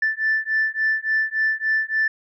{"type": "beating tone pair", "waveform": "sine", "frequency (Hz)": [1760, 1763.5], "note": ["A6", "A6"], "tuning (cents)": [0, 3], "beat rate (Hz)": 3.5, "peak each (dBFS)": -21, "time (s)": [0.02, 2.08], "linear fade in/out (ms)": 5, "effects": ["tanh soft clip ceiling -13 dBFS"]}